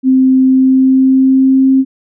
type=tone with pitch glide; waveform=sine; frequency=261.1 to 265.7 Hz; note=C4 to C4; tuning=-3 to +27 cents; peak=-5 dBFS; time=0.03-1.85 s; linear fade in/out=50 ms; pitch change=+30 cents; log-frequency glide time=0.42-1.71 s; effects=none